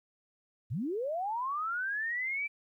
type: linear sweep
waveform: sine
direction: up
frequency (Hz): 90 to 2349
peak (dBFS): -31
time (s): 0.7-2.48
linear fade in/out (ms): 20
effects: 12-bit